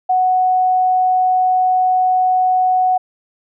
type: tone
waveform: sine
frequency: 740 Hz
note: F#5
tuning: in tune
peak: -11 dBFS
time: 0.09-2.98 s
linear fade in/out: 10 ms
effects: none